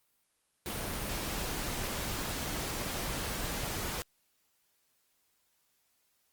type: noise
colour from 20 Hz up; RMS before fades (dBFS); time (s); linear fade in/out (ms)
pink; -36; 0.66-4.02; 0
effects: white hiss -74 dBFS RMS until 6.32 s + Opus 32 kbps